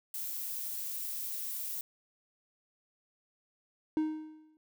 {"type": "noise", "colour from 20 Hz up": "violet", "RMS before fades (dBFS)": -38, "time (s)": [0.14, 1.81], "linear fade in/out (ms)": 2}
{"type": "tone with exponential decay", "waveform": "triangle", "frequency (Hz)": 311.1, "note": "D#4", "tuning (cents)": 0, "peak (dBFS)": -23, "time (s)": [3.97, 4.57], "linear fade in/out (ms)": 1, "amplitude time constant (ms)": 130}
{"effects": []}